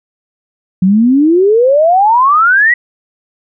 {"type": "exponential sweep", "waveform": "sine", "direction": "up", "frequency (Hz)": [179.3, 1975.5], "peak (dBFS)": -5, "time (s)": [0.82, 2.74], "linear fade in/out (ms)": 5, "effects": []}